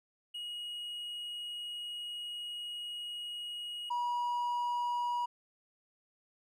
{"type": "tone pair in turn", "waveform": "triangle", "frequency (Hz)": [2892, 965.1], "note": ["F#7", "B5"], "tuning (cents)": [-40, -40], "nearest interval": "octave + perfect fifth", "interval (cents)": 1900, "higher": "first", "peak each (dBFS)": [-37, -29], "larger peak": "second", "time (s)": [[0.34, 3.9], [3.9, 5.26]], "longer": "first", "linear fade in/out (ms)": 10, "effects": []}